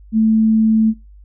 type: tone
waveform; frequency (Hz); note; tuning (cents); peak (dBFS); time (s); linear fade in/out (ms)
sine; 220.3; A3; +2; -10; 0.12-0.94; 50
effects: noise-tail reverb RT60 0.2 s tail -24 dB re dry + added 50 Hz sine -39 dBFS peak until 1.24 s